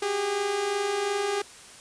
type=tone pair together; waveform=sawtooth; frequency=383.4 / 406.2 Hz; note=G4 / G#4; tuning=-38 / -38 cents; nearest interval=minor second; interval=100 cents; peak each=-30 / -22 dBFS; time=0.02-1.42 s; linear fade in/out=5 ms; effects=white hiss -47 dBFS RMS until 1.8 s + resampled to 22050 Hz